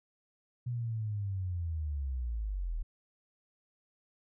sine linear sweep, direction down, 123.47 to 37.08 Hz, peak -32 dBFS, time 0.66-2.83 s, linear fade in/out 10 ms, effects none

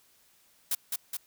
blue noise with echo, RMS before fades -28 dBFS, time 0.71-0.75 s, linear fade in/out 5 ms, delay 210 ms, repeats 2, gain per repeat -3 dB, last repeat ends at 1.17 s, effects white hiss -64 dBFS RMS until 1.26 s

